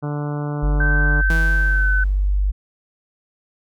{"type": "harmonic tone", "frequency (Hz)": 146.83, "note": "D3", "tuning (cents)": 0, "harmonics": [1, 2, 3, 4, 5, 6, 7, 8, 9, 10], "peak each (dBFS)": [-23, -29, -33, -35, -37, -39, -40, -41, -42, -43], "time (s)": [0.02, 1.22], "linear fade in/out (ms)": 20}
{"type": "tone", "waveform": "sine", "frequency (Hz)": 48.83, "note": "G1", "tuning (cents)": -6, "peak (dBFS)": -15, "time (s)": [0.62, 2.52], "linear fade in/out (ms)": 20}
{"type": "tone with pitch glide", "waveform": "sine", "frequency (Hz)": [1546, 1512.4], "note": ["G6", "F#6"], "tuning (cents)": [-24, 38], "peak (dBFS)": -18, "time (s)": [0.8, 2.04], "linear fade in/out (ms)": 5, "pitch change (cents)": -38, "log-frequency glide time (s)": [1.68, 1.89]}
{"type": "tone with exponential decay", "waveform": "sawtooth", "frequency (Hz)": 162.6, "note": "E3", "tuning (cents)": -23, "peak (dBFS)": -18, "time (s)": [1.3, 2.41], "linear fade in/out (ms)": 2, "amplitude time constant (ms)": 240}
{"effects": []}